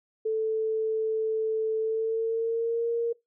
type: tone with pitch glide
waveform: sine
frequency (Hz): 440 to 466.2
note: A4 to A#4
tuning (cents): 0 to 0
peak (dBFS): -24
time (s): 0.25-3.13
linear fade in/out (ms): 10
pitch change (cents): +100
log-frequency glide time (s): 1.79-2.89
effects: noise-tail reverb RT60 0.2 s tail -23 dB re dry